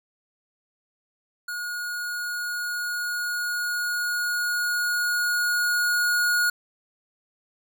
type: tone with level ramp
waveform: square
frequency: 1443 Hz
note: F#6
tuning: 44 cents flat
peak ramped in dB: -30 to -20 dBFS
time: 1.48-6.5 s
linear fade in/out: 5 ms
effects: none